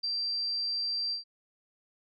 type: tone with ADSR envelope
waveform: sine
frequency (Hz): 4706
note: D8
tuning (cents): +3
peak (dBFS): -27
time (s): 0.03-1.24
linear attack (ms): 14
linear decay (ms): 6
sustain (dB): -2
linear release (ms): 120
effects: none